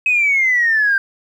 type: exponential sweep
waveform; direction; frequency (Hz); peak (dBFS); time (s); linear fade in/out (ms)
sine; down; 2557 to 1568; -11; 0.06-0.98; 2
effects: tanh soft clip ceiling -7 dBFS + 8-bit